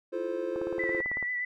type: chord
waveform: triangle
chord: F major seventh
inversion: third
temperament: just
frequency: 327.4 / 349.2 / 436.5 / 523.8 Hz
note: E4 / F4 / A4 / C5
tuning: -12 / 0 / -14 / +2 cents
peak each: -38 / -32 / -35 / -32 dBFS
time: 0.12-1.02 s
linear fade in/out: 20 ms
type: click train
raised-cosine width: 1 ms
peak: -26 dBFS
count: 13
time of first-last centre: 0.56-1.227 s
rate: 18 Hz
type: tone with vibrato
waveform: sine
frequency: 1975.5 Hz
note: B6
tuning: in tune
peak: -29 dBFS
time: 0.79-1.45 s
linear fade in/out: 5 ms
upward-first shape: sine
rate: 8.1 Hz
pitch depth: 25 cents each way
effects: none